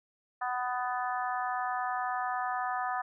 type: harmonic tone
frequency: 249.1 Hz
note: B3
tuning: 15 cents sharp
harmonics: 3 / 4 / 5 / 6 / 7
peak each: -33 / -37 / -36 / -42 / -40 dBFS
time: 0.41-3.02 s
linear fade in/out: 10 ms
effects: none